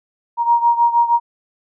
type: beating tone pair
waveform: sine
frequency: 940 / 946.4 Hz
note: A#5 / A#5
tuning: +14 / +26 cents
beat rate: 6.4 Hz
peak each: -13 / -17 dBFS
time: 0.37-1.2 s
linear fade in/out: 50 ms
effects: none